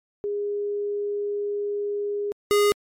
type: tone pair in turn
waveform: sine / square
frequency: 409.8 / 411.6 Hz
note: G#4 / G#4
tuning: -23 / -16 cents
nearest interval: unison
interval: 7 cents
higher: second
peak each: -24 / -17 dBFS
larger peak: second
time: 0.24-2.32 / 2.51-2.72 s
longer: first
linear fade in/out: 0 ms
effects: MP3 64 kbps